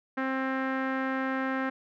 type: tone with low-pass filter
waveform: sawtooth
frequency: 264.4 Hz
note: C4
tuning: 18 cents sharp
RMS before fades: -30 dBFS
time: 0.17-1.7 s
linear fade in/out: 10 ms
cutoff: 1700 Hz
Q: 3
effects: none